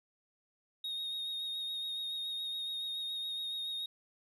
sine tone with vibrato, 3729 Hz, A#7, in tune, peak -33 dBFS, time 0.84-3.86 s, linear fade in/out 5 ms, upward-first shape sine, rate 7.1 Hz, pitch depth 21 cents each way, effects tanh soft clip ceiling -35 dBFS + 12-bit

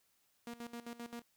sawtooth tone with tremolo, 236.2 Hz, A#3, 23 cents sharp, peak -39 dBFS, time 0.47-1.22 s, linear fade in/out 2 ms, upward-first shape square, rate 7.6 Hz, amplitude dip 80%, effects white hiss -75 dBFS RMS until 1.36 s

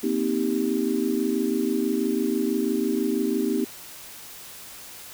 sine chord, C minor seventh, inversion third, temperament just, 235.5 / 261.6 / 314 / 392.4 Hz, Bb3 / C4 / Eb4 / G4, +18 / 0 / +16 / +2 cents, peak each -27 dBFS, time 0.03-3.65 s, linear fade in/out 10 ms, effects white hiss -42 dBFS RMS until 5.13 s

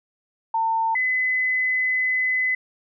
sine tone pair in turn, 900 / 2020 Hz, A5 / B6, +39 / +39 cents, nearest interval octave + major second, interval 1400 cents, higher second, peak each -19 dBFS, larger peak neither, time 0.54-0.95 / 0.95-2.55 s, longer second, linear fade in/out 5 ms, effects none

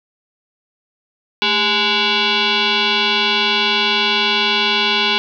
sine tone with frequency modulation, 220 Hz, A3, in tune, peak -13 dBFS, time 1.42-5.18 s, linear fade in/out 0 ms, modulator 624 Hz, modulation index 6.1, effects none

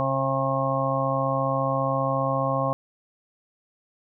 harmonic tone, 134.7 Hz, C#3, 49 cents flat, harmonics 1 / 2 / 4 / 5 / 6 / 7 / 8, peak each -28 / -32 / -27 / -30 / -32 / -38 / -27 dBFS, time 0-2.73 s, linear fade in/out 0 ms, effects none

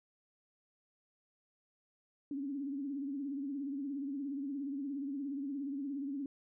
sine tone with vibrato, 278.6 Hz, C#4, 9 cents sharp, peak -36 dBFS, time 2.31-6.26 s, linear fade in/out 2 ms, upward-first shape sine, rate 17 Hz, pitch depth 87 cents each way, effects none

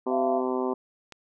harmonic tone, 128.1 Hz, C3, 36 cents flat, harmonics 2 / 3 / 4 / 5 / 6 / 7 / 8 / 9, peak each -30 / -28 / -35 / -36 / -39 / -36 / -36 / -43 dBFS, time 0.06-0.74 s, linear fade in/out 10 ms
sine tone, 680 Hz, F5, 46 cents flat, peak -24 dBFS, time 0.09-0.42 s, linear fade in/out 50 ms
click, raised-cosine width 0.2 ms, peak -25 dBFS, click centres 1.123 s
effects none

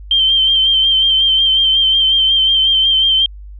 sine tone with vibrato, 3136 Hz, G7, in tune, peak -9 dBFS, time 0.11-3.26 s, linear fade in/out 2 ms, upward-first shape sine, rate 5.5 Hz, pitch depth 35 cents each way, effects added 50 Hz sine -30 dBFS peak until 3.59 s

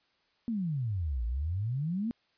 sine exponential two-way sweep, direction down then up, 241.7 to 55 to 241.7 Hz, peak -29 dBFS, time 0.48-2.11 s, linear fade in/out 0 ms, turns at 1.25 s, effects white hiss -71 dBFS RMS until 2.37 s + resampled to 11025 Hz

